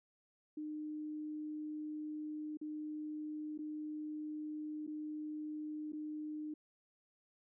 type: tone with dropouts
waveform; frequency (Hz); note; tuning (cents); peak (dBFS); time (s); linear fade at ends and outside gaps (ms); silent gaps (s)
sine; 304.4; D#4; -38; -40; 0.57-6.54; 5; 2.572-2.613 / 3.578-3.588 / 4.867-4.875 / 5.922-5.931
effects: none